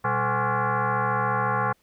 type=tone with frequency modulation; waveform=sine; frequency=120.9 Hz; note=B2; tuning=36 cents flat; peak=-21 dBFS; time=0.04-1.73 s; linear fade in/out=10 ms; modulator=316 Hz; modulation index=4.4; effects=pink hiss -66 dBFS RMS until 1.82 s